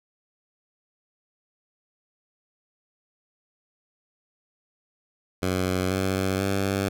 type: tone with pitch steps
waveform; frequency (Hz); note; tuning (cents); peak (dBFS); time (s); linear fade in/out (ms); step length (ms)
10% pulse; 92.5 / 95.1 / 97.77; F#2 / F#2 / G2; 0 / +48 / -4; -15; 5.42-6.89; 10; 490
effects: none